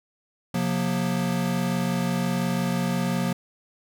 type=tone cluster; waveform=square; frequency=133.3 / 179 / 237.6 Hz; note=C3 / F3 / A#3; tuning=+33 / +43 / +33 cents; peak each=-31 / -26 / -29 dBFS; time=0.54-3.33 s; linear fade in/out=5 ms; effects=none